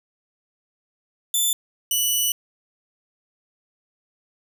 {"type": "tone pair in turn", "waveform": "10% pulse", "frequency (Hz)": [3520, 2960], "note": ["A7", "F#7"], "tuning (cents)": [0, 0], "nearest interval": "minor third", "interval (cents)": 300, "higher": "first", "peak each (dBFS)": -11, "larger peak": "neither", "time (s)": [[1.34, 1.53], [1.91, 2.32]], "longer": "second", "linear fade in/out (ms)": 2, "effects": []}